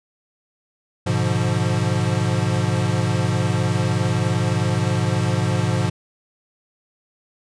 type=chord; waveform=square; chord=G# diminished seventh; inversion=none; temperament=equal; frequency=103.83 / 123.47 / 146.83 / 174.61 Hz; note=G#2 / B2 / D3 / F3; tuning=0 / 0 / 0 / 0 cents; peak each=-23 / -23 / -28 / -25 dBFS; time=1.06-5.9 s; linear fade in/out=10 ms; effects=resampled to 22050 Hz